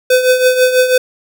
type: tone with tremolo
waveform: square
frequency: 507 Hz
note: B4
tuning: 45 cents sharp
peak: -6 dBFS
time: 0.1-0.98 s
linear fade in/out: 5 ms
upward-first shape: triangle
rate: 6.1 Hz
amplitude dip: 70%
effects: none